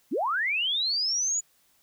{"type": "linear sweep", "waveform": "sine", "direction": "up", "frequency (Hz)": [191, 6990], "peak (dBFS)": -24, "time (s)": [0.11, 1.41], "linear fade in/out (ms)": 20, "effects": ["white hiss -65 dBFS RMS until 1.82 s"]}